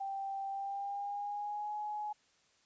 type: tone with pitch glide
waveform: sine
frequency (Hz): 784 to 840.3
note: G5 to G#5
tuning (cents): 0 to +20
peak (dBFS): -36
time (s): 0-2.13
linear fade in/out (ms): 10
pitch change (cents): +120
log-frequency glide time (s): 0.49-1.74
effects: white hiss -70 dBFS RMS until 2.65 s + resampled to 16000 Hz